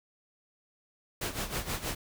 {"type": "noise with tremolo", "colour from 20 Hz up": "pink", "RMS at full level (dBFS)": -32, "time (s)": [1.21, 1.95], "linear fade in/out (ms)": 5, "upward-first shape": "sine", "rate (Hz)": 6.3, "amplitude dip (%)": 75, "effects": []}